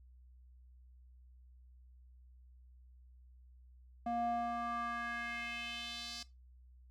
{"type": "tone with band-pass filter sweep", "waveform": "square", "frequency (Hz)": 235.6, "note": "A#3", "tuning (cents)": 19, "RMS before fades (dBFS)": -40, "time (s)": [4.06, 6.23], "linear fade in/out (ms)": 5, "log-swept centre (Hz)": [580, 4900], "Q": 2.9, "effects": ["noise-tail reverb RT60 0.2 s tail -17 dB re dry", "added 62 Hz sine -57 dBFS peak until 6.9 s"]}